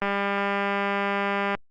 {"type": "click train", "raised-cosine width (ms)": 0.5, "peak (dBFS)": -11, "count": 307, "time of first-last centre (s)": [0.02, 1.55], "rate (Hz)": 200, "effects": ["Opus 24 kbps"]}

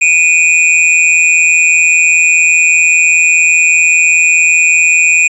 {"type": "tone with amplitude modulation", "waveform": "square", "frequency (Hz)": 2456, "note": "D#7", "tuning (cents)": -23, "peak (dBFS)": -3, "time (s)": [0.01, 5.28], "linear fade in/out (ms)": 10, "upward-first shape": "sine", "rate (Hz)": 165, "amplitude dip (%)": 75, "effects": ["resampled to 24000 Hz"]}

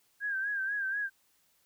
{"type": "tone with vibrato", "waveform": "sine", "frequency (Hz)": 1608, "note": "G6", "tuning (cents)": 44, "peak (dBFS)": -30, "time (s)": [0.2, 1.1], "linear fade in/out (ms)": 50, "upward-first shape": "sine", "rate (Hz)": 4.1, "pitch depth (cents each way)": 74, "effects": ["white hiss -70 dBFS RMS until 1.65 s"]}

